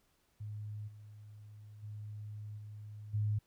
sine tone with level steps, 105.4 Hz, G#2, 26 cents sharp, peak -40 / -50 / -42 / -45 / -30 dBFS, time 0.4-3.39 s, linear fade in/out 10 ms, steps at 0.87 / 1.82 / 2.57 / 3.13 s, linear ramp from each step 20 ms, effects pink hiss -74 dBFS RMS until 3.46 s

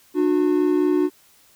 triangle tone pair together, 298.4 / 363 Hz, D4 / F#4, +28 / -33 cents, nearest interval minor third, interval 339 cents, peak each -17 dBFS, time 0.14-1.1 s, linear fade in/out 50 ms, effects white hiss -55 dBFS RMS until 1.55 s

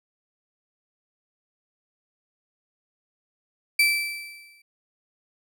35% pulse tone with exponential decay, 2327 Hz, D7, 17 cents flat, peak -13 dBFS, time 3.79-4.62 s, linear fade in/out 5 ms, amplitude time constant 180 ms, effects none

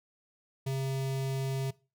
square tone with notch filter, 134.3 Hz, C3, 46 cents sharp, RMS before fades -32 dBFS, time 0.66-1.71 s, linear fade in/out 10 ms, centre 1400 Hz, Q 1.4, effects noise-tail reverb RT60 0.3 s tail -20 dB re dry

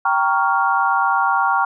sine chord, G half-diminished seventh, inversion none, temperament equal with one note detuned, 784 / 932.3 / 1115.8 / 1396.9 Hz, G5 / Bb5 / Db6 / F6, 0 / 0 / +11 / 0 cents, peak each -20 dBFS, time 0.05-1.65 s, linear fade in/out 5 ms, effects none

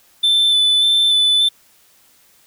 triangle tone with vibrato, 3520 Hz, A7, in tune, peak -10 dBFS, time 0.23-1.49 s, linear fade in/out 10 ms, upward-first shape square, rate 1.7 Hz, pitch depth 12 cents each way, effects white hiss -53 dBFS RMS until 2.46 s

